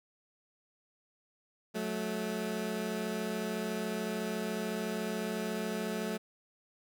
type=tone pair together; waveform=20% pulse; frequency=183.71 / 217.6 Hz; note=F#3 / A3; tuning=-12 / -19 cents; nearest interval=minor third; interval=293 cents; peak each=-33 / -30 dBFS; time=1.74-6.18 s; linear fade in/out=20 ms; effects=none